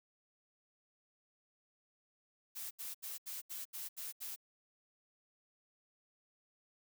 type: noise bursts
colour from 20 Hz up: blue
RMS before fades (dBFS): -44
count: 8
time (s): 2.55-4.362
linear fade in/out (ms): 20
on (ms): 160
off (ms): 76
effects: none